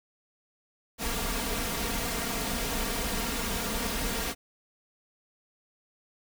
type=noise with comb filter; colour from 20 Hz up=pink; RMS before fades=-31 dBFS; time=0.98-4.35 s; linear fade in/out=50 ms; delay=4.3 ms; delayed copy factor=+0.65; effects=none